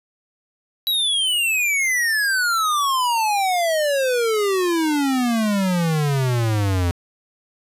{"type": "exponential sweep", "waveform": "square", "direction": "down", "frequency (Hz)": [3939, 85], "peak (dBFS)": -18, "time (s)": [0.87, 6.91], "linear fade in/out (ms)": 0, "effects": ["resampled to 32000 Hz", "10-bit"]}